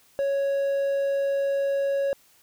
triangle tone, 554.4 Hz, C#5, in tune, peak -20 dBFS, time 0.19-2.13 s, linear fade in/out 0 ms, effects white hiss -59 dBFS RMS until 2.42 s

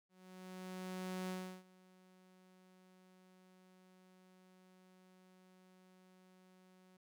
sawtooth tone with ADSR envelope, 185 Hz, F#3, in tune, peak -36 dBFS, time 0.09-6.97 s, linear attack 1200 ms, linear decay 340 ms, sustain -24 dB, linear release 4 ms, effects none

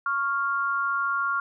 sine tone pair together, 1108.7 / 1396.9 Hz, C#6 / F6, 0 / 0 cents, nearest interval major third, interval 400 cents, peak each -27 / -25 dBFS, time 0.06-1.4 s, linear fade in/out 2 ms, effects none

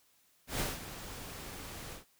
pink noise with ADSR envelope, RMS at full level -33 dBFS, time 0.47-2.05 s, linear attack 130 ms, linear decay 180 ms, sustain -12 dB, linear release 130 ms, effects white hiss -69 dBFS RMS until 2.19 s

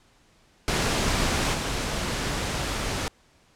pink noise with level steps, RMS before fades -24 / -28 dBFS, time 0.68-3.08 s, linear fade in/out 0 ms, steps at 1.53 s, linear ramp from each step 20 ms, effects pink hiss -60 dBFS RMS until 3.55 s + low-pass 8000 Hz 12 dB/octave

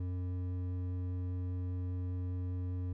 triangle tone with hard clipping, 90.5 Hz, F#2, 38 cents flat, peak -36 dBFS, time 0-2.93 s, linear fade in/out 5 ms, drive 12 dB, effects none

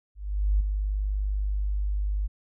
sine tone with ADSR envelope, 50.3 Hz, G1, 45 cents sharp, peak -18 dBFS, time 0.15-2.28 s, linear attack 450 ms, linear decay 9 ms, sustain -6 dB, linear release 24 ms, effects none

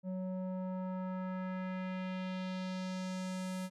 square tone with low-pass filter sweep, 185.7 Hz, F#3, 7 cents sharp, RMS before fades -39 dBFS, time 0.03-3.7 s, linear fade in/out 50 ms, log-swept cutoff 480 to 11000 Hz, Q 1.4, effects none

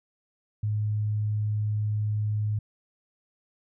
sine tone, 105.9 Hz, G#2, 34 cents sharp, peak -24 dBFS, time 0.63-2.59 s, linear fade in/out 5 ms, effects none

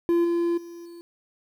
triangle tone with level steps, 342 Hz, F4, 36 cents flat, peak -16 / -19 / -36 / -38 dBFS, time 0.09-1.01 s, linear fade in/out 0 ms, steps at 0.24 / 0.57 / 0.85 s, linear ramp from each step 10 ms, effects 9-bit

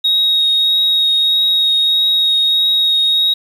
sine tone with vibrato, 3765 Hz, A#7, 16 cents sharp, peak -9 dBFS, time 0.04-3.34 s, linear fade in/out 10 ms, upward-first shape triangle, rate 1.6 Hz, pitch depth 13 cents each way, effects tanh soft clip ceiling -7 dBFS + 7-bit

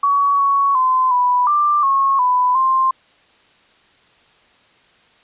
sine tone with pitch steps, 1127 / 1115 / 1028 / 988 / 1183 / 1092 / 997 / 1050 Hz, C#6 / C#6 / C6 / B5 / D6 / C#6 / B5 / C6, +28 / +10 / -31 / 0 / +12 / -26 / +16 / +6 cents, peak -12 dBFS, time 0.03-2.91 s, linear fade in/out 5 ms, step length 360 ms, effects white hiss -53 dBFS RMS until 5.23 s + resampled to 8000 Hz

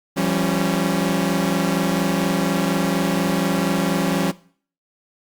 sawtooth tone cluster, 170.4 / 194.6 / 275.9 Hz, F3 / G3 / C#4, -42 / -12 / -8 cents, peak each -19 dBFS, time 0.16-4.32 s, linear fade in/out 20 ms, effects noise-tail reverb RT60 0.5 s tail -20 dB re dry + Opus 48 kbps

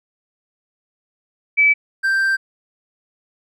sine / triangle tone pair in turn, 2301 / 1570.7 Hz, D7 / G6, -36 / +3 cents, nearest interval perfect fifth, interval 661 cents, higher first, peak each -10 / -13 dBFS, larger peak first, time 1.57-1.74 / 2.03-2.37 s, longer second, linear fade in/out 20 ms, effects none

